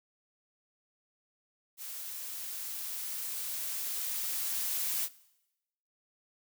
blue noise with level ramp, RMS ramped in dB -42 to -32 dBFS, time 1.77-5.09 s, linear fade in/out 50 ms, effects noise-tail reverb RT60 0.9 s tail -20 dB re dry

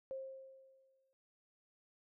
sine tone with exponential decay, 532 Hz, C5, 29 cents sharp, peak -39 dBFS, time 0.11-1.13 s, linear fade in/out 0 ms, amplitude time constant 220 ms, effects none

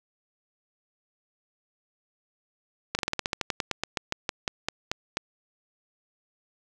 slowing click train, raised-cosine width 0.2 ms, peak -9 dBFS, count 20, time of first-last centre 2.95-5.171 s, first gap 39 ms, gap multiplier 1.11, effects none

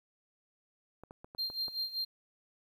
clicks, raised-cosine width 1 ms, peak -34 dBFS, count 6, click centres 1.036 / 1.109 / 1.245 / 1.349 / 1.501 / 1.682 s
triangle tone with tremolo, 4186 Hz, C8, in tune, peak -30 dBFS, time 1.38-2.05 s, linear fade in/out 10 ms, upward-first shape sine, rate 5.2 Hz, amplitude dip 80%
effects 11-bit

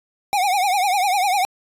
square tone with vibrato, 772 Hz, G5, 27 cents flat, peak -17 dBFS, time 0.33-1.45 s, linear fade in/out 0 ms, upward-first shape triangle, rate 10 Hz, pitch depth 160 cents each way, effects resampled to 32000 Hz

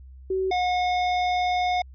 sine / square tone pair in turn, 378.5 / 723.7 Hz, F#4 / F#5, +39 / -39 cents, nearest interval major seventh, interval 1122 cents, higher second, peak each -22 dBFS, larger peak neither, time 0.3-0.51 / 0.51-1.82 s, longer second, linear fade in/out 5 ms, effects added 65 Hz sine -42 dBFS peak until 1.94 s + resampled to 11025 Hz

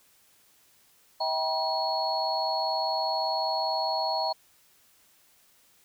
sine tone cluster, 641 / 781 / 961 / 4336 Hz, E5 / G5 / B5 / C#8, -49 / -7 / -48 / -39 cents, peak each -31 dBFS, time 1.2-4.33 s, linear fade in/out 10 ms, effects white hiss -62 dBFS RMS until 5.84 s

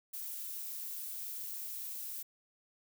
violet noise, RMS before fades -42 dBFS, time 0.13-2.23 s, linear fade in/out 10 ms, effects none

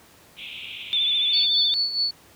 pink band-pass noise, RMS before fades -37 dBFS, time 0.36-1.48 s, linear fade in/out 50 ms, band 2300 to 3600 Hz, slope 96 dB/octave
sine tone with vibrato, 3520 Hz, A7, in tune, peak -19 dBFS, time 0.93-1.74 s, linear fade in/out 0 ms, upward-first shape sine, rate 14 Hz, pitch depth 40 cents each way
sine tone with tremolo, 4443 Hz, C#8, 3 cents sharp, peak -19 dBFS, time 1.33-2.11 s, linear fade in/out 5 ms, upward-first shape sine, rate 4.7 Hz, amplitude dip 65%
effects pink hiss -52 dBFS RMS until 2.35 s + high-pass 80 Hz 12 dB/octave

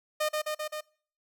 sawtooth tone with echo, 611 Hz, D#5, 32 cents flat, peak -22 dBFS, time 0.2-0.29 s, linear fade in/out 10 ms, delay 130 ms, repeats 4, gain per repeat -2 dB, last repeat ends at 0.81 s, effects noise-tail reverb RT60 0.5 s tail -24 dB re dry

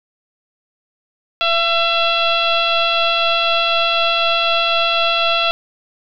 sine tone with frequency modulation, 2018 Hz, B6, 37 cents sharp, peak -13 dBFS, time 1.41-5.51 s, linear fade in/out 0 ms, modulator 672 Hz, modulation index 2.6, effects none

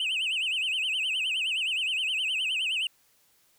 sine tone with vibrato, 2794 Hz, F7, in tune, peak -23 dBFS, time 0-2.87 s, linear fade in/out 2 ms, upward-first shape sine, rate 9.6 Hz, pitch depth 190 cents each way, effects tanh soft clip ceiling -25 dBFS + white hiss -65 dBFS RMS until 3.58 s

